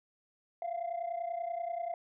sine tone pair together, 680.7 / 711 Hz, F5 / F5, -45 / +31 cents, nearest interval minor second, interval 76 cents, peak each -34 / -37 dBFS, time 0.62-1.94 s, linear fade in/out 2 ms, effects tanh soft clip ceiling -30 dBFS

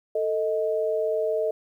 sine tone pair together, 443.9 / 627 Hz, A4 / D#5, +15 / +13 cents, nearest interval tritone, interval 598 cents, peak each -25 dBFS, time 0.15-1.51 s, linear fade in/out 5 ms, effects 10-bit

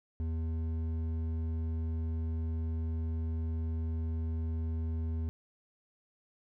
sine tone with hard clipping, 81 Hz, E2, 30 cents flat, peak -33 dBFS, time 0.2-5.29 s, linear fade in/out 0 ms, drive 8 dB, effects none

